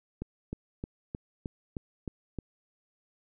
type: click train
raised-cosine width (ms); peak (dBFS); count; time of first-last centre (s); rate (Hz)
3; -22; 8; 0.22-2.387; 3.23
effects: none